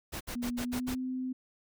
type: noise bursts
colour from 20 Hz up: pink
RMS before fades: -38 dBFS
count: 6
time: 0.12-0.953 s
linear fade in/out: 20 ms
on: 88 ms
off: 61 ms
type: tone with pitch glide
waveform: sine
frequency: 242.3 to 256.7 Hz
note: B3 to C4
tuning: -33 to -33 cents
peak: -32 dBFS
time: 0.35-1.33 s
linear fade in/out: 10 ms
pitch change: +100 cents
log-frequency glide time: 0.59-0.98 s
effects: none